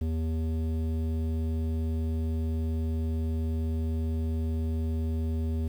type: tone with low-pass filter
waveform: square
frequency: 80.2 Hz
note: E2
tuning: 47 cents flat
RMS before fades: -29 dBFS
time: 0.01-5.68 s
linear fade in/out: 5 ms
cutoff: 340 Hz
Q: 1.1
effects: 9-bit